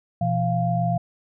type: tone cluster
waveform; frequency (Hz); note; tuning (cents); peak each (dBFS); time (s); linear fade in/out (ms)
sine; 121.8 / 169.5 / 695; B2 / E3 / F5; -24 / +49 / -9; -24; 0.21-0.98; 5
effects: none